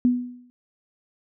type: tone with exponential decay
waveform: sine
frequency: 246.5 Hz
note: B3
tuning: 3 cents flat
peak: -13 dBFS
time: 0.05-0.5 s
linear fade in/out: 0 ms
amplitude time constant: 97 ms
effects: none